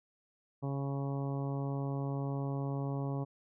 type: harmonic tone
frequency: 138.59 Hz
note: C#3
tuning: in tune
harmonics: 1 / 2 / 3 / 4 / 5 / 6 / 7 / 8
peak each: -34 / -40 / -44 / -46 / -48 / -50 / -51 / -52 dBFS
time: 0.62-3.25 s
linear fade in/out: 20 ms
effects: none